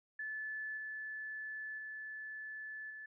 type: tone with level steps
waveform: sine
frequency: 1736 Hz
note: A6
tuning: 24 cents flat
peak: -39 / -41 / -43 / -46 dBFS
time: 0.19-3.06 s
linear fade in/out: 5 ms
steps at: 0.77 / 1.78 / 2.9 s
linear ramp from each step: 5 ms
effects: none